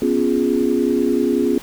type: chord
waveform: sine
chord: C# dominant seventh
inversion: third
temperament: equal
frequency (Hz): 246.9 / 277.2 / 349.2 / 415.3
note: B3 / C#4 / E#4 / G#4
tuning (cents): 0 / 0 / 0 / 0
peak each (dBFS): -20 / -20 / -20 / -21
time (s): 0.02-1.58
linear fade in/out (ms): 2
effects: pink hiss -39 dBFS RMS until 1.62 s